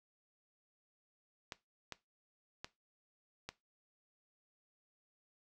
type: clicks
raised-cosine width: 0.2 ms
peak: -25 dBFS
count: 4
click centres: 1.522 / 1.923 / 2.645 / 3.49 s
effects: noise-tail reverb RT60 0.2 s tail -17 dB re dry